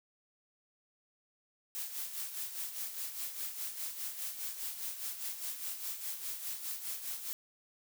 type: noise with tremolo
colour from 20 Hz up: blue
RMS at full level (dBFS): -38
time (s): 1.75-7.33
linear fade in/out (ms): 0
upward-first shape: sine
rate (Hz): 4.9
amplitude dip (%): 60
effects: none